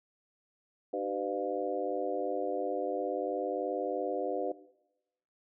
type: harmonic tone with a mistuned harmonic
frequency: 100.4 Hz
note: G2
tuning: 42 cents sharp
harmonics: 3 / 4 / 5 / 6 / 7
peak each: -39 / -37 / -35 / -38 / -39 dBFS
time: 0.93-4.52 s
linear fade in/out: 5 ms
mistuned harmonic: 4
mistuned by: -77 cents
effects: noise-tail reverb RT60 0.9 s tail -17 dB re dry